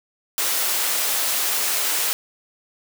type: high-pass noise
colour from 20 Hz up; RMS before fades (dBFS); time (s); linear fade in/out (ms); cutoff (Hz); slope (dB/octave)
white; -22; 0.38-2.13; 0; 430; 12
effects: none